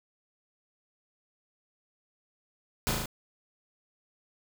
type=noise with echo; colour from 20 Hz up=pink; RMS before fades=-28 dBFS; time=2.87-2.91 s; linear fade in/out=0 ms; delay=37 ms; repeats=4; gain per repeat=-2 dB; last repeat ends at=3.058 s; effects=none